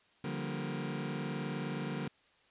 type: chord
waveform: sawtooth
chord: G minor seventh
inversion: second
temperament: just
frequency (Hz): 147 / 176.4 / 196 / 235.2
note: D3 / F3 / G3 / Bb3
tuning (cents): +2 / +18 / 0 / +16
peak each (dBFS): -35 / -38 / -38 / -37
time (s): 0.24-2.08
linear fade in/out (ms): 5
effects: white hiss -67 dBFS RMS until 2.5 s + resampled to 8000 Hz